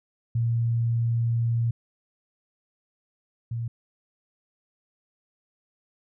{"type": "tone pair in turn", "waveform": "sine", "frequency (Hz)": [116.54, 116.54], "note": ["A#2", "A#2"], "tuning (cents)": [0, 0], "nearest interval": "unison", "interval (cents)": 0, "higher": "neither", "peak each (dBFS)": [-21, -27], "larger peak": "first", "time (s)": [[0.35, 1.71], [3.51, 3.68]], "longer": "first", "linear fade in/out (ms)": 5, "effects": []}